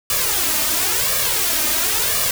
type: noise with flanger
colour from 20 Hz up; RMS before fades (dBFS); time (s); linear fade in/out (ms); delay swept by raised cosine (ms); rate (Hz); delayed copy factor
white; -19; 0.1-2.31; 2; 1.7 to 3.3; 0.96; +0.75
effects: none